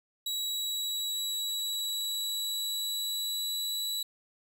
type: tone with pitch glide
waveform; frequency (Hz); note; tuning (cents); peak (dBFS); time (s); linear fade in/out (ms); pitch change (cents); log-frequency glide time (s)
sawtooth; 3890 to 3931; B7 to B7; -27 to -9; -28; 0.26-4.03; 5; +18; 0.4-3.88
effects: none